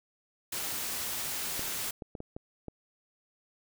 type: noise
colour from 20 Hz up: white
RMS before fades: -35 dBFS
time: 0.52-1.91 s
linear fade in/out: 5 ms
type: clicks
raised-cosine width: 2 ms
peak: -26 dBFS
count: 6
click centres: 1.594 / 2.022 / 2.152 / 2.204 / 2.365 / 2.683 s
effects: none